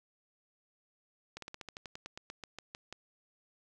slowing click train, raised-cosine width 0.2 ms, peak -26 dBFS, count 16, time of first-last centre 1.37-2.926 s, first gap 53 ms, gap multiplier 1.09, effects none

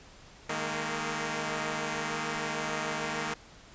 5% pulse chord, D# suspended fourth, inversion none, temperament equal with one note detuned, 155.56 / 207.7 / 230 Hz, D#3 / G#3 / A#3, 0 / 0 / -23 cents, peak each -24 / -27 / -23 dBFS, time 0.49-3.34 s, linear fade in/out 5 ms, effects pink hiss -53 dBFS RMS until 3.74 s + resampled to 16000 Hz

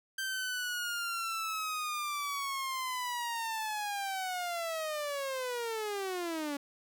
sawtooth linear sweep, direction down, 1568 to 279.3 Hz, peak -30 dBFS, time 0.18-6.57 s, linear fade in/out 5 ms, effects none

